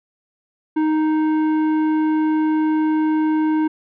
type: tone with tanh clipping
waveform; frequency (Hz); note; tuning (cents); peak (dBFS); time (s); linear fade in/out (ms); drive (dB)
sine; 311.1; D#4; 0; -17; 0.76-3.68; 10; 11
effects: none